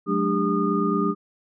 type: tone cluster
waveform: sine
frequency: 183.7 / 212.6 / 296.2 / 400.7 / 1223 Hz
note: F#3 / G#3 / D4 / G4 / D#6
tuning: -12 / +41 / +15 / +38 / -30 cents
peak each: -26 dBFS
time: 0.06-1.15 s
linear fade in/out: 50 ms
effects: none